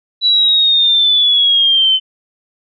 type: linear sweep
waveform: sine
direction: down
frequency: 3951 to 3049 Hz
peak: -8 dBFS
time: 0.21-2 s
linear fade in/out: 50 ms
effects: none